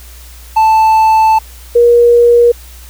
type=tone pair in turn; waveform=triangle / sine; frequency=880 / 476 Hz; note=A5 / A#4; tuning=0 / +36 cents; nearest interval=major seventh; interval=1064 cents; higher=first; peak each=-3 dBFS; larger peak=neither; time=0.56-1.39 / 1.75-2.52 s; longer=first; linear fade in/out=10 ms; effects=added 60 Hz sine -32 dBFS peak until 2.89 s + white hiss -38 dBFS RMS until 2.89 s